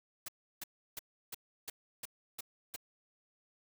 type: noise bursts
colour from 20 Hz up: white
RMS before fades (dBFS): -42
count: 8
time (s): 0.26-2.762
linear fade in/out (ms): 5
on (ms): 24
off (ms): 330
effects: none